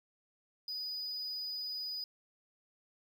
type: tone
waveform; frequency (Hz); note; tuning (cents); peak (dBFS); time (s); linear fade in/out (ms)
triangle; 4959; D#8; -7; -36; 0.68-2.04; 2
effects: 11-bit